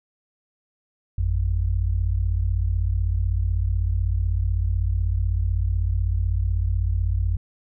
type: tone pair together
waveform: sine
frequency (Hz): 52.7 / 88.7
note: G#1 / F2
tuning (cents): +26 / +27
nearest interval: major sixth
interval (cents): 901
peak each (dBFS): -22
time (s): 1.18-7.37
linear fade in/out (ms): 5
effects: none